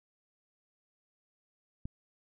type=click; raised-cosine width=5 ms; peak=-26 dBFS; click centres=1.855 s; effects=none